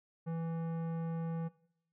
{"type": "tone with tanh clipping", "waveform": "sine", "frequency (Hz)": 165, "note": "E3", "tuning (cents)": 2, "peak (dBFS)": -37, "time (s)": [0.26, 1.49], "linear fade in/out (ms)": 20, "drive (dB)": 15, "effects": ["noise-tail reverb RT60 0.7 s tail -20 dB re dry"]}